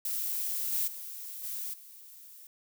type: noise with level steps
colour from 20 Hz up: violet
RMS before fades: -33 / -30 / -42 / -37 / -51 dBFS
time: 0.05-2.47 s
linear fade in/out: 2 ms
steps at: 0.72 / 0.87 / 1.43 / 1.73 s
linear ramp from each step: 10 ms
effects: none